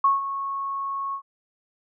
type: tone with ADSR envelope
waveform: sine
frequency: 1100 Hz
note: C#6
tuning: 14 cents flat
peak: -14 dBFS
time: 0.04-1.22 s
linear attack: 5 ms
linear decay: 160 ms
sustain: -12 dB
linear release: 82 ms
effects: none